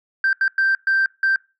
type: tone bursts at uneven times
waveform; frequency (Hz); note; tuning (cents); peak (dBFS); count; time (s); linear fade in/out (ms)
sine; 1568; G6; 0; -13; 5; 0.24-0.33 / 0.41-0.48 / 0.58-0.75 / 0.87-1.06 / 1.23-1.36; 2
effects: noise-tail reverb RT60 0.3 s tail -24 dB re dry + tanh soft clip ceiling -12 dBFS